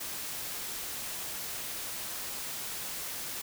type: noise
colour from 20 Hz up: white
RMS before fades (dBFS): -38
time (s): 0-3.42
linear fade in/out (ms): 10
effects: none